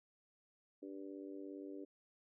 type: harmonic tone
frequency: 97.4 Hz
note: G2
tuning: 11 cents flat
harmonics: 3 / 4 / 5 / 6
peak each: -48 / -51 / -55 / -60 dBFS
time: 0.82-1.85 s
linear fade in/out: 10 ms
effects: none